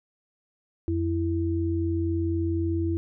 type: tone pair together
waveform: sine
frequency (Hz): 87.8 / 331.5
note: F2 / E4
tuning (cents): +10 / +10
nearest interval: octave + major seventh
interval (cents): 2300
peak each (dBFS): -26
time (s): 0.88-2.97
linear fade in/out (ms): 0
effects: none